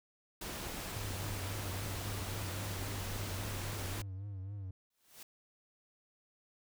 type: noise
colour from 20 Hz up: pink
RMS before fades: -42 dBFS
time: 0.41-4.02 s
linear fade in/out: 5 ms
type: tone with vibrato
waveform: triangle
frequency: 98 Hz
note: G2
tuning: in tune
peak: -38 dBFS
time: 0.96-4.71 s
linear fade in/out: 5 ms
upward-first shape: triangle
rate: 3.7 Hz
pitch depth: 99 cents each way
type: noise with exponential growth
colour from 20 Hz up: white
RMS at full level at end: -48 dBFS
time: 4.9-5.23 s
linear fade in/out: 5 ms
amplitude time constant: 70 ms
effects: none